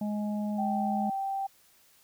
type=harmonic tone; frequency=209.1 Hz; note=G#3; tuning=12 cents sharp; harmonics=1 / 3 / 4; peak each=-29 / -40 / -43 dBFS; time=0.01-1.1 s; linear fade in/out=5 ms
type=tone with pitch glide; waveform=sine; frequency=777 to 781.5 Hz; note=G5 to G5; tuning=-16 to -6 cents; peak=-29 dBFS; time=0.58-1.47 s; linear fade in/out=10 ms; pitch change=+10 cents; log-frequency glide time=1.06-1.25 s
effects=white hiss -62 dBFS RMS until 2.03 s